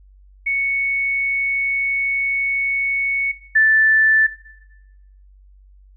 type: tone pair in turn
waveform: sine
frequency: 2217 / 1759.6 Hz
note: C#7 / A6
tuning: 0 / 0 cents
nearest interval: major third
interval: 400 cents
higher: first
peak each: -17 / -10 dBFS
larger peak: second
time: 0.46-3.32 / 3.55-4.27 s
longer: first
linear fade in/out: 10 ms
effects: noise-tail reverb RT60 1.0 s tail -17 dB re dry + added 48 Hz sine -45 dBFS peak until 5.96 s